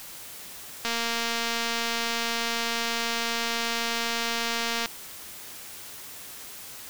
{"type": "click train", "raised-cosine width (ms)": 0.2, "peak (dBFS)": -11, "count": 931, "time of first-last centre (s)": [0.85, 4.859], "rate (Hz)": 232, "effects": ["white hiss -42 dBFS RMS until 6.89 s"]}